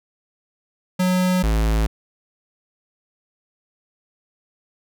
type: tone pair in turn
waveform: square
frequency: 183.1 / 54.44 Hz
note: F#3 / A1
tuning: -18 / -18 cents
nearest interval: octave + major sixth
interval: 2100 cents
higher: first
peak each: -17 dBFS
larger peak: neither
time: 0.99-1.43 / 1.43-1.87 s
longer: neither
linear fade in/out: 10 ms
effects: none